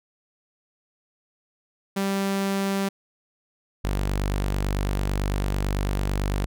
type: tone pair in turn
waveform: sawtooth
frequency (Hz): 196 / 49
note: G3 / G1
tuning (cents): 0 / 0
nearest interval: 2 octaves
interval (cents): 2400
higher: first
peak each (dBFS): -19 / -19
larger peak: neither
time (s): 1.96-2.89 / 3.84-6.46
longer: second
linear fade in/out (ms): 10
effects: none